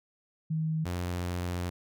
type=tone pair in turn; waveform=sine / sawtooth; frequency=158.4 / 88.57 Hz; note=D#3 / F2; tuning=+31 / +25 cents; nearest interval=minor seventh; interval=1006 cents; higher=first; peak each=-27 dBFS; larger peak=neither; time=0.5-0.85 / 0.85-1.7 s; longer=second; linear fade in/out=10 ms; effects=none